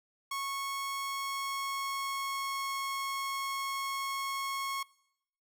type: tone with pitch glide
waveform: sawtooth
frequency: 1100 to 1093.7 Hz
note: C#6 to C#6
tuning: -14 to -24 cents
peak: -30 dBFS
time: 0.31-4.83 s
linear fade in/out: 5 ms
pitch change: -10 cents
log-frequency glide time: 1.02-2.82 s
effects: noise-tail reverb RT60 0.8 s tail -22 dB re dry